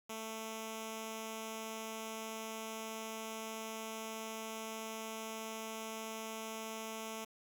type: tone with notch filter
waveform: 5% pulse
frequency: 221.6 Hz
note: A3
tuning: 13 cents sharp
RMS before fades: -44 dBFS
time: 0.09-7.25 s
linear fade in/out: 10 ms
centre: 1700 Hz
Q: 1.3
effects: 10-bit